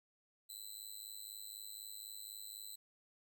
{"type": "tone with amplitude modulation", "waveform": "10% pulse", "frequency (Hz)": 4015, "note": "B7", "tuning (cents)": 28, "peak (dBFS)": -37, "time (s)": [0.49, 2.76], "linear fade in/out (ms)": 10, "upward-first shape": "sine", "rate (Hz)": 104, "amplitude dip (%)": 90, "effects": ["13-bit"]}